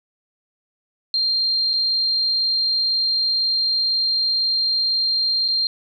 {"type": "tone with dropouts", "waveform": "sine", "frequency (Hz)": 4186, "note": "C8", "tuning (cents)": 0, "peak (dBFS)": -17, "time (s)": [1.14, 5.67], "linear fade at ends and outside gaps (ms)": 1, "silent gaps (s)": [[1.733, 1.737], [5.48, 5.485]], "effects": []}